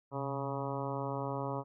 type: harmonic tone with a mistuned harmonic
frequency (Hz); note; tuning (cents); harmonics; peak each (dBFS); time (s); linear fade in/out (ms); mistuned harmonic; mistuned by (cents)
138.59; C#3; 0; 1 / 2 / 3 / 4 / 5 / 6 / 7 / 8 / 9; -39 / -42 / -42 / -41 / -45 / -45 / -42 / -46 / -48; 0.11-1.64; 50; 1; -88
effects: none